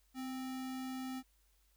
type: tone with sample-and-hold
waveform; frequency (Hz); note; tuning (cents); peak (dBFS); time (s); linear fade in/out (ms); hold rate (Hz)
sine; 258.4; C4; -21; -39; 0.14-1.23; 50; 1050
effects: added 49 Hz sine -70 dBFS peak until 1.76 s + white hiss -75 dBFS RMS until 1.76 s